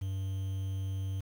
triangle tone with quantisation, 96 Hz, G2, 36 cents flat, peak -30 dBFS, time 0.01-1.21 s, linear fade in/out 10 ms, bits 9, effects none

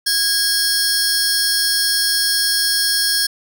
sawtooth tone cluster, 1644 / 4354 / 5210 / 5470 Hz, G#6 / C#8 / E8 / F8, -18 / -32 / -21 / -37 cents, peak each -18 dBFS, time 0.06-3.27 s, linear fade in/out 10 ms, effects none

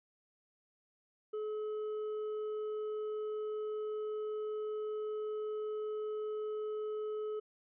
sine tone with hard clipping, 427.4 Hz, G#4, 50 cents sharp, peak -37 dBFS, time 1.33-7.4 s, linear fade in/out 10 ms, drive 4 dB, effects resampled to 8000 Hz

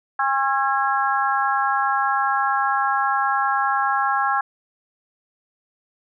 harmonic tone with a mistuned harmonic, 270.5 Hz, C#4, 42 cents flat, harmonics 3 / 4 / 5 / 6, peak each -22 / -23 / -24 / -25 dBFS, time 0.19-4.41 s, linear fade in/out 5 ms, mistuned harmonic 6, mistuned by +28 cents, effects none

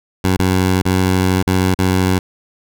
15% pulse tone with dropouts, 92.9 Hz, F#2, 7 cents sharp, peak -6 dBFS, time 0.24-2.19 s, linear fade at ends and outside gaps 5 ms, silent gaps 0.369-0.392 / 0.82-0.853 / 1.427-1.47 / 1.746-1.788 s, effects none

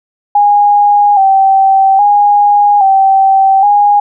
sine tone with vibrato, 798 Hz, G5, 31 cents sharp, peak -4 dBFS, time 0.35-4 s, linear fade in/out 5 ms, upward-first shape square, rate 0.61 Hz, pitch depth 50 cents each way, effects none

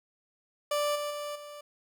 30% pulse tone with level steps, 587.3 Hz, D5, in tune, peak -24 / -29 / -32 / -40 dBFS, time 0.71-1.61 s, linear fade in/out 5 ms, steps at 0.95 / 1.1 / 1.35 s, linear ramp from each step 10 ms, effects none

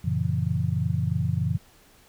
sine chord, F# dominant seventh, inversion none, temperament just, 92.5 / 115.62 / 138.75 / 166.5 Hz, F#2 / A#2 / C#3 / E3, 0 / -14 / +2 / +18 cents, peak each -28 dBFS, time 0.04-1.58 s, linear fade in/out 10 ms, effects pink hiss -56 dBFS RMS until 2.08 s

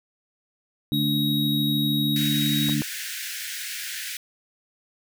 square tone, 3800 Hz, A#7, 33 cents sharp, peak -26 dBFS, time 0.92-2.75 s, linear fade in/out 20 ms
harmonic tone, 73.1 Hz, D2, 7 cents flat, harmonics 2 / 3 / 4, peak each -26 / -26 / -26 dBFS, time 0.92-2.82 s, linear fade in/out 0 ms
pink high-pass noise, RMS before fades -33 dBFS, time 2.16-4.17 s, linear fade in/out 2 ms, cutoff 1500 Hz, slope 96 dB/octave
clicks, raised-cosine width 1 ms, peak -24 dBFS, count 2, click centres 2.688 / 2.696 s
effects none

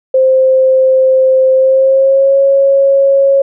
sine tone with pitch glide, 523.3 to 549 Hz, C5 to C#5, 0 to -17 cents, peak -5 dBFS, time 0.14-3.42 s, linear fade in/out 5 ms, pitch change +83 cents, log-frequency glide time 1.53-2.38 s, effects none

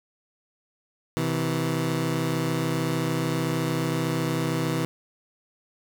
20% pulse tone pair together, 128.7 / 162.15 Hz, C3 / E3, -28 / -28 cents, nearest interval major third, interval 400 cents, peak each -23 / -21 dBFS, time 1.17-4.85 s, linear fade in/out 0 ms, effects none

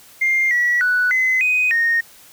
sine tone with pitch steps, 2109 / 1935 / 1481 / 2039 / 2501 / 1852 Hz, C7 / B6 / F#6 / C7 / D#7 / A#6, +13 / -36 / +1 / -45 / +8 / -12 cents, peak -13 dBFS, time 0.21-2.01 s, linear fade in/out 10 ms, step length 300 ms, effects tanh soft clip ceiling -10 dBFS + white hiss -46 dBFS RMS until 2.32 s

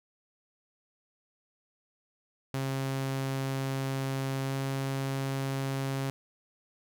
sawtooth tone with pitch glide, 134.7 to 135.56 Hz, C#3 to C#3, -49 to -38 cents, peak -26 dBFS, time 2.54-6.1 s, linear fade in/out 0 ms, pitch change +11 cents, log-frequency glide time 4.44-4.52 s, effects none

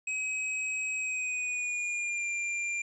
square tone with pitch glide, 2541 to 2385 Hz, D#7 to D7, +36 to +26 cents, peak -31 dBFS, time 0.07-2.82 s, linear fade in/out 5 ms, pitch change -110 cents, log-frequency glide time 0.96-2.26 s, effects resampled to 24000 Hz

